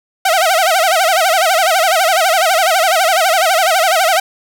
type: tone with vibrato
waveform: sawtooth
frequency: 703 Hz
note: F5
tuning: 11 cents sharp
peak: -6 dBFS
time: 0.25-4.2 s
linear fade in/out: 5 ms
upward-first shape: sine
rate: 12 Hz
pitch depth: 190 cents each way
effects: none